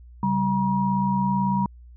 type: tone cluster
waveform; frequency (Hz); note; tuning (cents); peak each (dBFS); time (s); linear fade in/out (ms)
sine; 136.8 / 194.9 / 956; C#3 / G3 / A#5; -23 / -10 / +43; -28 / -22 / -24; 0.23-1.66; 2
effects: added 60 Hz sine -43 dBFS peak until 1.96 s